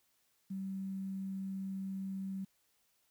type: tone with quantisation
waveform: sine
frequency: 192.5 Hz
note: G3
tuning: 31 cents flat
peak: -37 dBFS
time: 0.5-2.45 s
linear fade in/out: 10 ms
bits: 11
effects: white hiss -75 dBFS RMS until 3.1 s